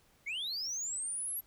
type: linear sweep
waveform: sine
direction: up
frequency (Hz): 2090 to 11680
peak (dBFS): -32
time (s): 0.26-1.41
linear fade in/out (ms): 20
effects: tanh soft clip ceiling -34 dBFS + pink hiss -67 dBFS RMS until 1.46 s